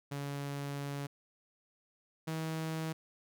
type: tone pair in turn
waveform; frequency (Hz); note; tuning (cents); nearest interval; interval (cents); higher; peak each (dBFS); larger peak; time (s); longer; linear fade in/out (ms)
sawtooth; 141.6 / 160; C#3 / D#3; +37 / +49; major second; 212; second; -33 / -31; second; 0.11-1.07 / 2.27-2.93; first; 10
effects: none